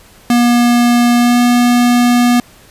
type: tone with pitch glide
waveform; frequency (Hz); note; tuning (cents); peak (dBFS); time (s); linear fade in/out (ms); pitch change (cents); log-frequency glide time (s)
square; 240 to 242.6; B3 to B3; -49 to -31; -8; 0.3-2.4; 2; +18; 1.17-1.38
effects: pink hiss -43 dBFS RMS until 2.7 s + resampled to 32000 Hz